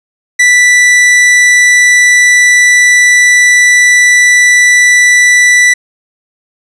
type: tone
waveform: 45% pulse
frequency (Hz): 1971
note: B6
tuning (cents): -4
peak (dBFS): -3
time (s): 0.39-5.74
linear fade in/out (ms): 10
effects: resampled to 22050 Hz + 7-bit